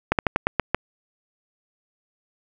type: slowing click train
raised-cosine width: 0.5 ms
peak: -3 dBFS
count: 7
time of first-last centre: 0.12-0.746 s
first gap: 68 ms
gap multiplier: 1.17
effects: none